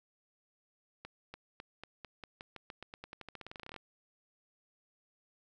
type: accelerating click train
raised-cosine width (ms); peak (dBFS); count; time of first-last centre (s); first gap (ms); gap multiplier
0.3; -29; 27; 1.05-3.763; 290; 0.9
effects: none